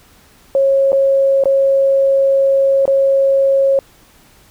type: tone with dropouts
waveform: sine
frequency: 545 Hz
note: C#5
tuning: 29 cents flat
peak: -9 dBFS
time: 0.55-3.79 s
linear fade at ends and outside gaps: 1 ms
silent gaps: 0.92-0.929 / 1.438-1.456 / 2.855-2.878 s
effects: pink hiss -48 dBFS RMS until 4.5 s